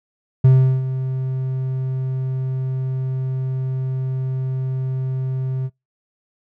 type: tone with ADSR envelope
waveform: triangle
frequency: 130.81 Hz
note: C3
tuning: in tune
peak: -5 dBFS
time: 0.44-5.7 s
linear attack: 8 ms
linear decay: 370 ms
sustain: -13 dB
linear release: 46 ms
effects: noise-tail reverb RT60 0.2 s tail -25 dB re dry